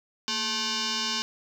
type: tone with frequency modulation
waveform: sine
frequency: 880 Hz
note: A5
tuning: in tune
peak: -26 dBFS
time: 0.28-1.22 s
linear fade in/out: 0 ms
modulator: 651 Hz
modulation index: 8
effects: 9-bit